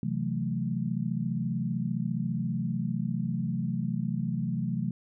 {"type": "chord", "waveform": "sine", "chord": "F# half-diminished seventh", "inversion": "second", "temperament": "equal", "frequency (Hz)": [130.81, 164.81, 185, 220], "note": ["C3", "E3", "F#3", "A3"], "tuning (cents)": [0, 0, 0, 0], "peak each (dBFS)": -33, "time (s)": [0.03, 4.91], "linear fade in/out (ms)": 2, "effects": []}